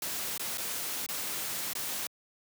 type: noise with dropouts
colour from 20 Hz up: white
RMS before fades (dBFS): -35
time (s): 0.02-2.07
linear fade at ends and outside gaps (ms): 2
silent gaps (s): 0.378-0.395 / 0.574-0.581 / 1.063-1.088 / 1.733-1.752
effects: high-pass 100 Hz 12 dB/octave